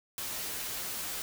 white noise with comb filter, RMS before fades -37 dBFS, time 0.18-1.22 s, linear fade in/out 0 ms, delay 12 ms, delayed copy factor -0.65, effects none

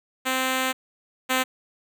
5% pulse tone pair in turn, 260 / 258.5 Hz, C4 / C4, -11 / -21 cents, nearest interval unison, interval 10 cents, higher first, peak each -11 / -9 dBFS, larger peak second, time 0.25-0.73 / 1.29-1.44 s, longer first, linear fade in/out 20 ms, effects none

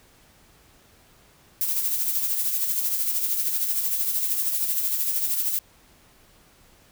violet noise with tremolo, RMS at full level -23 dBFS, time 1.61-5.59 s, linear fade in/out 0 ms, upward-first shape sine, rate 13 Hz, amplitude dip 45%, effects pink hiss -56 dBFS RMS until 6.91 s

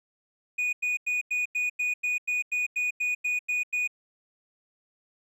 triangle tone bursts, 2468 Hz, D#7, 15 cents flat, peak -23 dBFS, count 14, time 0.58-3.876 s, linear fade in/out 10 ms, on 150 ms, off 92 ms, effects resampled to 32000 Hz

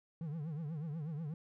triangle tone with vibrato, 155.56 Hz, D#3, in tune, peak -36 dBFS, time 0.21-1.34 s, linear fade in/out 2 ms, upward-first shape triangle, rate 8.2 Hz, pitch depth 180 cents each way, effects none

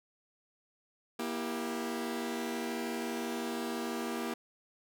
sawtooth chord, E diminished, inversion second, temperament just, 237.3 / 329.6 / 395.6 Hz, Bb3 / E4 / G4, +31 / 0 / +16 cents, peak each -33 / -36 / -36 dBFS, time 1.19-4.34 s, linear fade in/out 5 ms, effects none

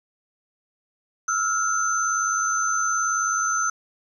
sine tone cluster, 1309 / 1408 / 6150 Hz, E6 / F6 / G8, -13 / +14 / -34 cents, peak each -25 dBFS, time 1.28-3.7 s, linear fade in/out 5 ms, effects 9-bit

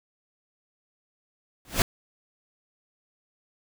pink noise with exponential growth, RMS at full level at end -17 dBFS, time 1.65-1.82 s, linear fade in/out 1 ms, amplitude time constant 35 ms, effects none

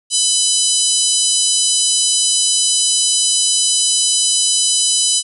harmonic tone, 999 Hz, B5, 20 cents sharp, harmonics 3 / 4 / 5 / 6 / 7 / 8 / 9 / 10, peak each -21 / -21 / -21 / -21 / -21 / -21 / -21 / -21 dBFS, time 0.1-5.23 s, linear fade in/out 50 ms, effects none

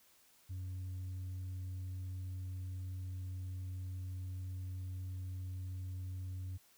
sine tone, 92.5 Hz, F#2, in tune, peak -37 dBFS, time 0.49-6.58 s, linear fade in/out 20 ms, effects tanh soft clip ceiling -39 dBFS + white hiss -67 dBFS RMS until 6.77 s

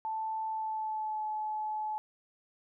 sine tone with pitch glide, 880 to 858.4 Hz, A5 to A5, 0 to -43 cents, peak -32 dBFS, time 0.05-1.98 s, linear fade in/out 0 ms, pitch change -43 cents, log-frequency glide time 0.47-1.25 s, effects none

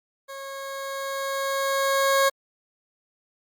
20% pulse tone with level ramp, 546 Hz, C#5, 26 cents flat, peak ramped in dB -31 to -12 dBFS, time 0.28-2.3 s, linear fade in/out 20 ms, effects Opus 48 kbps

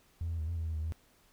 triangle tone with pitch steps, 83.6 / 83.1 / 78.2 / 84.9 / 81.3 / 80.4 / 77.7 / 80.3 Hz, E2 / E2 / D#2 / F2 / E2 / E2 / D#2 / E2, +25 / +15 / +9 / -48 / -23 / -43 / -2 / -45 cents, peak -29 dBFS, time 0.21-0.922 s, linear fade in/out 0 ms, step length 89 ms, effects tanh soft clip ceiling -29 dBFS + pink hiss -66 dBFS RMS until 1.32 s

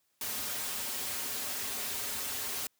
white noise with comb filter, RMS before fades -36 dBFS, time 0.21-2.67 s, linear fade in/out 2 ms, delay 6 ms, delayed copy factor -1, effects white hiss -75 dBFS RMS until 2.79 s + high-pass 80 Hz 12 dB/octave

